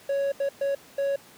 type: tone bursts at uneven times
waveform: triangle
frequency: 556 Hz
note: C#5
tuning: 5 cents sharp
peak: -21 dBFS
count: 4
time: 0.09-0.32 / 0.4-0.49 / 0.61-0.75 / 0.98-1.16 s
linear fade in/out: 5 ms
effects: pink hiss -51 dBFS RMS until 1.37 s + high-pass 150 Hz 12 dB/octave